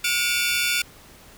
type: tone cluster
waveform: sawtooth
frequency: 1433 / 2255 / 2388 / 2691 / 3520 Hz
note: F6 / C#7 / D7 / E7 / A7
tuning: +44 / +29 / +28 / +35 / 0 cents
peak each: -24 dBFS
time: 0.04-0.82 s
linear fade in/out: 5 ms
effects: pink hiss -48 dBFS RMS until 1.37 s